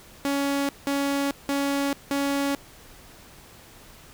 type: tone bursts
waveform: sawtooth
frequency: 280 Hz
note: C#4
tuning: 18 cents sharp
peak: -19 dBFS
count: 4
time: 0.25-2.55 s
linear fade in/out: 0 ms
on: 440 ms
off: 180 ms
effects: pink hiss -49 dBFS RMS until 4.13 s